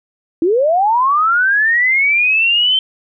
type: linear sweep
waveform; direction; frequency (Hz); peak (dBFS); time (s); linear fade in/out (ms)
sine; up; 312.7 to 3115; -10; 0.42-2.79; 2
effects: none